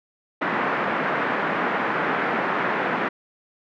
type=band-pass noise; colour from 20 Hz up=white; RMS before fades=-24 dBFS; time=0.41-3.09 s; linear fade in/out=10 ms; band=170 to 1800 Hz; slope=24 dB/octave; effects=none